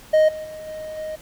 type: tone with level steps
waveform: triangle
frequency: 622.3 Hz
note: D#5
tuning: in tune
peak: -10 / -27 / -31 / -28 / -25 dBFS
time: 0.13-1.16 s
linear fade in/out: 10 ms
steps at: 0.28 / 0.44 / 0.67 / 0.97 s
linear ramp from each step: 10 ms
effects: pink hiss -46 dBFS RMS until 1.21 s